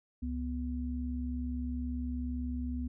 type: tone pair together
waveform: sine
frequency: 69.3 / 247.1 Hz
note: C#2 / B3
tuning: 0 / +1 cents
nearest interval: octave + minor seventh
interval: 2201 cents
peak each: -35 / -36 dBFS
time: 0.22-2.88 s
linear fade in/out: 10 ms
effects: none